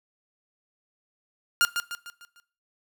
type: tone with echo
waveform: sawtooth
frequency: 1410 Hz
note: F6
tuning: 16 cents sharp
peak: -14 dBFS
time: 1.61-1.65 s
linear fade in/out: 0 ms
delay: 150 ms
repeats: 5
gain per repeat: -7 dB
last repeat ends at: 2.4 s
effects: noise-tail reverb RT60 0.4 s tail -18 dB re dry